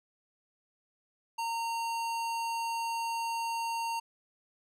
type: tone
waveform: square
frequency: 920 Hz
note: A#5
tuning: 23 cents flat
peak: -32 dBFS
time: 1.38-4 s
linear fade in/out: 10 ms
effects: low-pass 11000 Hz 12 dB/octave